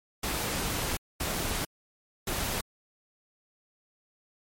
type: noise bursts at uneven times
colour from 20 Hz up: pink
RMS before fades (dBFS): -31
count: 3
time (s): 0.23-0.97 / 1.2-1.65 / 2.27-2.61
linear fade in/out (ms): 5
effects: MP3 64 kbps